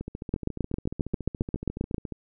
two click trains, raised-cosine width 3 ms, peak -21 / -12 dBFS, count 31 / 13, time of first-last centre 0.01-2.123 / 0.34-1.944 s, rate 14.2 / 7.48 Hz, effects none

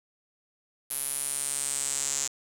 sawtooth tone with band-pass filter sweep, 140 Hz, C#3, 18 cents sharp, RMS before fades -31 dBFS, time 0.9-2.28 s, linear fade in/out 10 ms, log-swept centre 11000 to 7100 Hz, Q 5.7, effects 8-bit

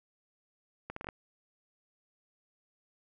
accelerating click train, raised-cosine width 0.5 ms, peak -24 dBFS, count 6, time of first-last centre 0.9-1.088 s, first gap 64 ms, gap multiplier 0.73, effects none

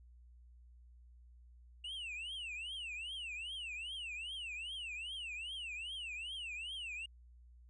triangle tone with vibrato, 2794 Hz, F7, in tune, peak -40 dBFS, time 1.84-7.06 s, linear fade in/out 5 ms, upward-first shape triangle, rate 2.5 Hz, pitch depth 290 cents each way, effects added 60 Hz sine -57 dBFS peak until 7.69 s + resampled to 24000 Hz

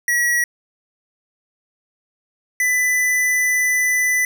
square tone pair in turn, 1922 / 1995.6 Hz, B6 / B6, -48 / +17 cents, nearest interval minor second, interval 65 cents, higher second, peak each -16 dBFS, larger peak neither, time 0.08-0.44 / 2.6-4.25 s, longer second, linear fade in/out 2 ms, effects none

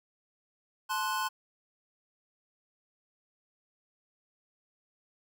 square chord, F# diminished, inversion first, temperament equal with one note detuned, 868.9 / 1046.5 / 1480 Hz, A5 / C6 / F#6, -22 / 0 / 0 cents, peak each -36 / -33 / -37 dBFS, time 0.89-1.29 s, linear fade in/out 20 ms, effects none

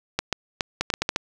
clicks, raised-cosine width 0.2 ms, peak -5 dBFS, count 9, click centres 0.19 / 0.327 / 0.608 / 0.81 / 0.902 / 0.939 / 1.02 / 1.091 / 1.161 s, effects 7-bit

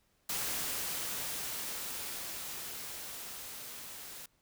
white noise with level ramp, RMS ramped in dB -35 to -47 dBFS, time 0.29-4.26 s, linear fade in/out 5 ms, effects pink hiss -73 dBFS RMS until 4.41 s

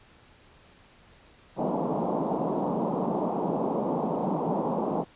pink band-pass noise, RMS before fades -28 dBFS, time 1.56-5.05 s, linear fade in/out 50 ms, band 160 to 1000 Hz, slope 48 dB/octave, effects pink hiss -56 dBFS RMS until 5.15 s + resampled to 8000 Hz

